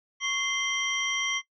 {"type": "tone cluster", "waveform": "sine", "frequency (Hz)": [1105, 2079, 3165, 5790], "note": ["C#6", "C7", "G7", "F#8"], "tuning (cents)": [-6, -12, 16, -38], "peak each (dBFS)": [-36, -29, -29, -32], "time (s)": [0.2, 1.42], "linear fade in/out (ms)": 50, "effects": ["noise-tail reverb RT60 0.1 s tail -19 dB re dry", "tanh soft clip ceiling -15 dBFS"]}